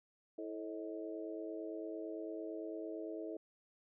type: harmonic tone with a mistuned harmonic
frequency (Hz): 108.9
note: A2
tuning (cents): -17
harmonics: 3 / 4 / 5 / 6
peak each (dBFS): -44 / -46 / -51 / -48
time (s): 0.38-3.37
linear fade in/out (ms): 5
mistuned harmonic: 6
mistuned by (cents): -54
effects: none